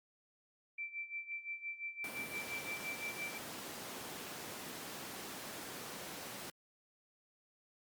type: tone with tremolo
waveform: sine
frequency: 2339 Hz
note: D7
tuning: 8 cents flat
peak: -38 dBFS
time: 0.78-3.38 s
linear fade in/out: 5 ms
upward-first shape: sine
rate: 5.8 Hz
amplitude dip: 80%
type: noise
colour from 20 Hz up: pink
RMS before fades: -45 dBFS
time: 2.04-6.5 s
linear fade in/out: 2 ms
effects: high-pass 200 Hz 12 dB/octave + Opus 48 kbps